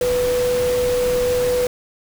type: tone in noise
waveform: sine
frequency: 494.8 Hz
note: B4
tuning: 3 cents sharp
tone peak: -16 dBFS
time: 0.01-1.67 s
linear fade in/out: 2 ms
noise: pink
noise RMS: -28 dBFS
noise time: 0.01-1.67 s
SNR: +9 dB
effects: none